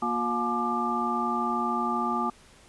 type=tone cluster; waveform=sine; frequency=235.5 / 359.3 / 715 / 856 / 1189 Hz; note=A#3 / F4 / F5 / A5 / D6; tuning=+18 / +49 / +41 / -48 / +21 cents; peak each=-31 / -35 / -35 / -31 / -28 dBFS; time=0.02-2.3 s; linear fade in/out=5 ms; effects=pink hiss -55 dBFS RMS until 2.68 s + resampled to 24000 Hz